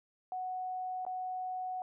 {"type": "tone with dropouts", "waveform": "sine", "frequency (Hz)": 740, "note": "F#5", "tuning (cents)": 0, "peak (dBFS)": -35, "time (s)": [0.32, 1.82], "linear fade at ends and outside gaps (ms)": 1, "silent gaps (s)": [1.051, 1.065], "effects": []}